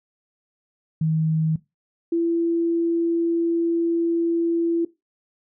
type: tone pair in turn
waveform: sine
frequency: 158.6 / 336.1 Hz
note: D#3 / E4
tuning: +33 / +34 cents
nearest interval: octave + minor second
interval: 1301 cents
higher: second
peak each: -18 dBFS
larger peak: neither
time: 1.01-1.56 / 2.12-4.85 s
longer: second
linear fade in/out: 5 ms
effects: noise-tail reverb RT60 0.2 s tail -18 dB re dry